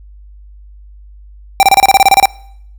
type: tone bursts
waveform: square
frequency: 784 Hz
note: G5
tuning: in tune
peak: -4 dBFS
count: 12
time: 1.6-2.256 s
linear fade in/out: 0 ms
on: 29 ms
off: 28 ms
effects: noise-tail reverb RT60 0.7 s tail -23 dB re dry + added 50 Hz sine -34 dBFS peak until 2.78 s